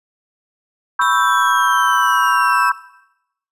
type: chord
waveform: sine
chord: C# half-diminished seventh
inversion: third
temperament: equal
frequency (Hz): 987.8 / 1108.7 / 1318.5 / 1568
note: B5 / C#6 / E6 / G6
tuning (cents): 0 / 0 / 0 / 0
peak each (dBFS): -18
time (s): 0.99-2.72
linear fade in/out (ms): 5
type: exponential sweep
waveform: sawtooth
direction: down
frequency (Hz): 3665 to 2600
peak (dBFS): -23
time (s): 1.01-2.7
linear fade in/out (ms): 10
type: clicks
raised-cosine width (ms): 0.3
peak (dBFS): -20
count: 2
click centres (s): 1.015 / 1.023
effects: noise-tail reverb RT60 0.8 s tail -17 dB re dry + resampled to 32000 Hz